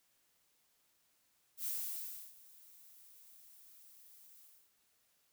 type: noise with ADSR envelope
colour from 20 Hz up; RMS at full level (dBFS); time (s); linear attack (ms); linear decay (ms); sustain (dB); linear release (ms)
violet; -38; 1.57-4.73; 89; 670; -22; 310
effects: white hiss -75 dBFS RMS until 5.32 s